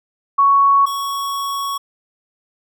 sine / square tone pair in turn, 1113 / 1113 Hz, C#6 / C#6, +7 / +7 cents, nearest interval unison, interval 0 cents, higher neither, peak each -9 / -21 dBFS, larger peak first, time 0.38-0.86 / 0.86-1.78 s, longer second, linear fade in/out 10 ms, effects none

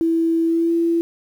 sine tone with pitch glide, 329.6 to 335.7 Hz, E4 to E4, 0 to +32 cents, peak -15 dBFS, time 0.01-1.01 s, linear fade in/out 0 ms, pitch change +32 cents, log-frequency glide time 0.46-0.72 s, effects 8-bit

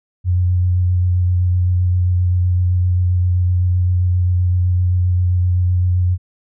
sine tone with vibrato, 89.9 Hz, F#2, 49 cents flat, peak -12 dBFS, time 0.24-6.18 s, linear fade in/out 50 ms, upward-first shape square, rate 7.7 Hz, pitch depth 13 cents each way, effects none

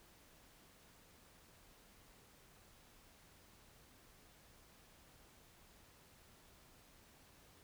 silence, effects pink hiss -65 dBFS RMS until 7.63 s

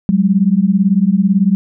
sine beating tone pair, 185.6 / 203.6 Hz, F#3 / G#3, +6 / -34 cents, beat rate 18 Hz, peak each -12 dBFS, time 0.09-1.55 s, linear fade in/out 0 ms, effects none

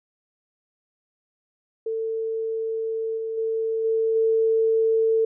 sine tone with level steps, 447.1 Hz, A4, 28 cents sharp, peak -24 / -26 / -22 / -19 / -17 dBFS, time 1.86-5.25 s, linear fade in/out 5 ms, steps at 3.17 / 3.37 / 3.84 / 4.15 s, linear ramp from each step 10 ms, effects none

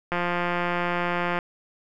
click train, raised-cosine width 0.5 ms, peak -11 dBFS, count 223, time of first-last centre 0.12-1.389 s, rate 175 Hz, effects none

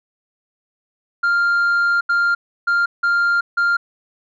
sine tone bursts at uneven times, 1396.9 Hz, F6, in tune, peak -11 dBFS, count 5, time 1.23-2.01 / 2.09-2.35 / 2.67-2.86 / 3.03-3.41 / 3.57-3.77 s, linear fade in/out 10 ms, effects tanh soft clip ceiling -13 dBFS

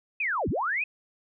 sine linear two-way sweep, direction down then up, 2598 to 51.91 to 2598 Hz, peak -25 dBFS, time 0.2-0.84 s, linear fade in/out 5 ms, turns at 0.49 s, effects none

